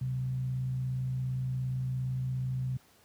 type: tone with frequency modulation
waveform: sine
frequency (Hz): 129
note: C3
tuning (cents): -24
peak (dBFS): -29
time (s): 0.01-2.77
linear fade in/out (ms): 5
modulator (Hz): 57.3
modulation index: 0.28
effects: pink hiss -62 dBFS RMS until 3.04 s + high-pass 80 Hz 12 dB/octave